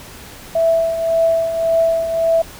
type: tone with tremolo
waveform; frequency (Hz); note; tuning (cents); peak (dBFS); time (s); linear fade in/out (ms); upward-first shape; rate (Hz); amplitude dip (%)
sine; 659.3; E5; 0; -10; 0.55-2.42; 5; triangle; 1.8; 65
effects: pink hiss -37 dBFS RMS until 2.59 s